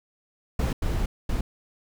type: noise bursts at uneven times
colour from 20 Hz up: brown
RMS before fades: -25 dBFS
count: 3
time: 0.59-0.73 / 0.82-1.06 / 1.29-1.41 s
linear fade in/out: 5 ms
effects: none